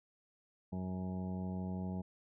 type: harmonic tone with a mistuned harmonic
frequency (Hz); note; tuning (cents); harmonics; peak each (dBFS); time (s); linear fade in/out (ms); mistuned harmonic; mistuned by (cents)
92.5; F#2; 0; 1 / 2 / 3 / 4 / 5 / 6 / 7 / 9 / 10; -43 / -38 / -52 / -52 / -54 / -60 / -53 / -53 / -64; 0.72-2.02; 10; 10; +22
effects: none